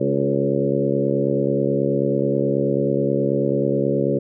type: harmonic tone with a mistuned harmonic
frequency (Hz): 69.3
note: C#2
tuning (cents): 0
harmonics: 2 / 3 / 4 / 5 / 6 / 7 / 8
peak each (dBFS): -25 / -25 / -25 / -25 / -25 / -25 / -25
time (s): 0-4.19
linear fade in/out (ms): 10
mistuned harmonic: 5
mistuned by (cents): +27
effects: none